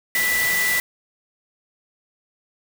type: tone in noise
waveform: sine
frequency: 1975.5 Hz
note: B6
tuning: in tune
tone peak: -19 dBFS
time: 0.15-0.8 s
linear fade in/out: 2 ms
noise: white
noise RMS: -25 dBFS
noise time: 0.15-0.8 s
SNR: +3 dB
effects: none